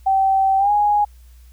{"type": "tone with pitch glide", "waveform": "sine", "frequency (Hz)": [773, 828.5], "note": ["G5", "G#5"], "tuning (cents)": [-24, -4], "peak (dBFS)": -13, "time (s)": [0.06, 1.05], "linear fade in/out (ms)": 10, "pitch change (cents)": 120, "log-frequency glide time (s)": [0.58, 0.71], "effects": ["added 60 Hz sine -42 dBFS peak until 1.52 s", "white hiss -58 dBFS RMS until 1.52 s"]}